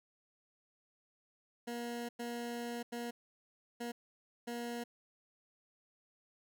20% pulse tone bursts at uneven times, 237.7 Hz, A#3, 34 cents sharp, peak -34 dBFS, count 5, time 1.67-2.09 / 2.19-2.83 / 2.92-3.11 / 3.8-3.92 / 4.47-4.84 s, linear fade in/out 10 ms, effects none

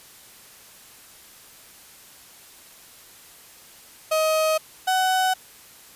35% pulse tone pair in turn, 630 / 749.2 Hz, D#5 / F#5, +21 / +21 cents, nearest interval minor third, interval 300 cents, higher second, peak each -17 dBFS, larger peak neither, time 4.11-4.58 / 4.87-5.34 s, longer neither, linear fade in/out 10 ms, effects white hiss -48 dBFS RMS until 5.95 s + resampled to 32000 Hz

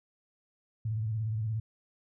sine tone with vibrato, 109.8 Hz, A2, 3 cents flat, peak -29 dBFS, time 0.85-1.6 s, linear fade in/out 5 ms, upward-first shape square, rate 17 Hz, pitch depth 60 cents each way, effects none

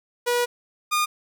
sawtooth tone pair in turn, 484.4 / 1218.4 Hz, B4 / D#6, -34 / -37 cents, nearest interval octave + major third, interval 1597 cents, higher second, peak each -16 dBFS, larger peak neither, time 0.26-0.46 / 0.91-1.06 s, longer first, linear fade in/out 20 ms, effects none

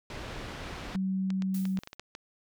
pink low-pass noise, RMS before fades -40 dBFS, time 0.1-0.96 s, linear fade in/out 2 ms, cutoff 4000 Hz, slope 12 dB/octave
sine tone, 190 Hz, F#3, 46 cents sharp, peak -27 dBFS, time 0.95-1.79 s, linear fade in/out 0 ms
clicks, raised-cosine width 0.2 ms, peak -24 dBFS, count 9, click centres 1.304 / 1.422 / 1.654 / 1.773 / 1.835 / 1.874 / 1.931 / 1.996 / 2.151 s
blue noise with exponential decay, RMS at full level -41 dBFS, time 1.54-1.95 s, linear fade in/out 5 ms, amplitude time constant 87 ms
effects none

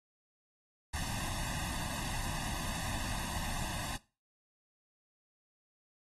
pink noise with comb filter, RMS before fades -38 dBFS, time 0.93-3.97 s, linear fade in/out 10 ms, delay 1.1 ms, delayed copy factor +1, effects noise-tail reverb RT60 0.3 s tail -19 dB re dry + AAC 32 kbps

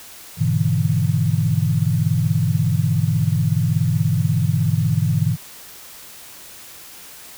sine chord, E dominant seventh, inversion first, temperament just, 103.01 / 123.61 / 148.33 / 164.81 Hz, G#2 / B2 / D3 / E3, -14 / +2 / +18 / 0 cents, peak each -21 dBFS, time 0.37-5.37 s, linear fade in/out 50 ms, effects white hiss -40 dBFS RMS until 7.37 s

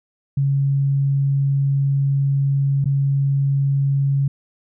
sine tone with dropouts, 138.59 Hz, C#3, in tune, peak -15 dBFS, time 0.37-4.28 s, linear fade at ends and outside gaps 5 ms, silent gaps 2.844-2.856 s, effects none

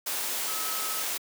sine tone in noise, 1286 Hz, E6, 43 cents flat, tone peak -38 dBFS, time 0.47-1.03 s, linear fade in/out 10 ms, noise white, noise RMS -31 dBFS, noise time 0.06-1.18 s, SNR -10 dB, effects high-pass 300 Hz 12 dB/octave

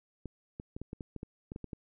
clicks, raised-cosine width 3 ms, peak -27 dBFS, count 12, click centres 0.257 / 0.599 / 0.765 / 0.816 / 0.931 / 1.008 / 1.163 / 1.231 / 1.519 / 1.561 / 1.643 / 1.732 s, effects none

